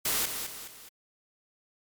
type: noise with echo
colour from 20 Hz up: white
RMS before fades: -28 dBFS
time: 0.05-0.26 s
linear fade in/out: 5 ms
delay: 210 ms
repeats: 3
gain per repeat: -7 dB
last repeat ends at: 0.89 s
effects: MP3 96 kbps